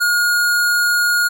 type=tone; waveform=square; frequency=1433 Hz; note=F6; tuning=44 cents sharp; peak=-14 dBFS; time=0-1.29 s; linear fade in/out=20 ms; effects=none

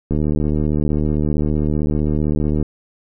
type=click train; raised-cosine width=3 ms; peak=-7 dBFS; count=191; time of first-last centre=0.11-2.627 s; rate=75.5 Hz; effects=none

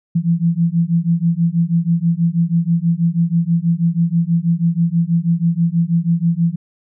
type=beating tone pair; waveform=sine; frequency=165.5 / 171.7 Hz; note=E3 / F3; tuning=+7 / -29 cents; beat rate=6.2 Hz; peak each=-16 dBFS; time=0.15-6.56 s; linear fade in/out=10 ms; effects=none

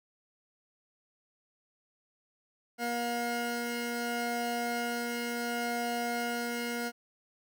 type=tone pair together; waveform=20% pulse; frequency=237.9 / 713 Hz; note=A#3 / F5; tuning=+35 / +36 cents; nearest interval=octave + perfect fifth; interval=1901 cents; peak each=-29 / -30 dBFS; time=2.78-6.92 s; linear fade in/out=50 ms; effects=none

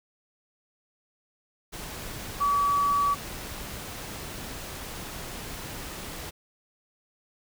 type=tone in noise; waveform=sine; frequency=1142 Hz; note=D6; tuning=49 cents flat; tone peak=-21 dBFS; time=2.4-3.15 s; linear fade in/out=20 ms; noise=pink; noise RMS=-38 dBFS; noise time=1.72-6.31 s; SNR=+14 dB; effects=none

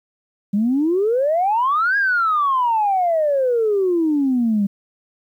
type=exponential two-way sweep; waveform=sine; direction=up then down; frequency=195 to 1661.2 to 195 Hz; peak=-14 dBFS; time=0.53-4.67 s; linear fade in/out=10 ms; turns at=1.97 s; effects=tanh soft clip ceiling -10 dBFS + 9-bit

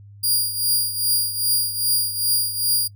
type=tone with tremolo; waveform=15% pulse; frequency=4817 Hz; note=D8; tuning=43 cents sharp; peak=-9 dBFS; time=0.23-2.88 s; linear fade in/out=10 ms; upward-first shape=triangle; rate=2.5 Hz; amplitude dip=75%; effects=noise-tail reverb RT60 0.1 s tail -22 dB re dry + added 101 Hz sine -41 dBFS peak until 2.95 s

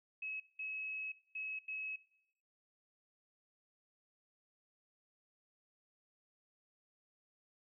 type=tone bursts at uneven times; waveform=sine; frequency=2570 Hz; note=E7; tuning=45 cents flat; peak=-40 dBFS; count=4; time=0.22-0.4 / 0.59-1.12 / 1.35-1.59 / 1.68-1.96 s; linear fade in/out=5 ms; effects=noise-tail reverb RT60 0.8 s tail -19 dB re dry

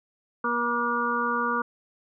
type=harmonic tone with a mistuned harmonic; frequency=239.2 Hz; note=A#3; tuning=45 cents sharp; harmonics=1 / 2 / 4 / 5 / 6; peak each=-32 / -32 / -31 / -27 / -29 dBFS; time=0.44-1.62 s; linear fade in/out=5 ms; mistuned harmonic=5; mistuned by=-28 cents; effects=none

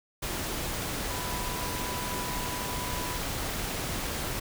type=tone in noise; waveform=sine; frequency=987.8 Hz; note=B5; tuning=in tune; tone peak=-38 dBFS; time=1.1-3.19 s; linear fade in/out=10 ms; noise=pink; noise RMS=-33 dBFS; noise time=0.22-4.4 s; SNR=-8 dB; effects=none

